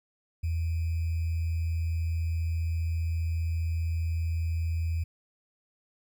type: tone with sample-and-hold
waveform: sine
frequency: 82.41 Hz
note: E2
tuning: in tune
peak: -26 dBFS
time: 0.43-5.04 s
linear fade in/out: 10 ms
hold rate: 2450 Hz
effects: none